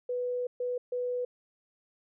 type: tone bursts at uneven times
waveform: sine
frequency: 493.9 Hz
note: B4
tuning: in tune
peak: -29 dBFS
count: 3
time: 0.09-0.47 / 0.6-0.78 / 0.92-1.25 s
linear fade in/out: 5 ms
effects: none